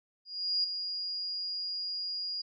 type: tone with ADSR envelope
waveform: sine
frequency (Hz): 4857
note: D#8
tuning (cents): -43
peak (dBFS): -25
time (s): 0.25-2.42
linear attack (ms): 390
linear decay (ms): 4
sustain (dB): -8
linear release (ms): 11
effects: none